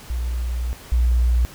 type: tone pair in turn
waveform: sine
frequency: 60.1 / 60.1 Hz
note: B1 / B1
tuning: -46 / -46 cents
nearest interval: unison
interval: 0 cents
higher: neither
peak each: -21 / -14 dBFS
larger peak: second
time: 0.1-0.73 / 0.92-1.45 s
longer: first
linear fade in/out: 0 ms
effects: pink hiss -42 dBFS RMS until 1.54 s